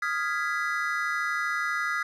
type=chord; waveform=triangle; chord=F half-diminished seventh; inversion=third; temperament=equal with one note detuned; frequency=1244.5 / 1396.9 / 1661.2 / 1988.1 Hz; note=Eb6 / F6 / Ab6 / Cb7; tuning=0 / 0 / 0 / +11 cents; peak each=-30 dBFS; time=0.02-2.03 s; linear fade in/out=5 ms; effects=none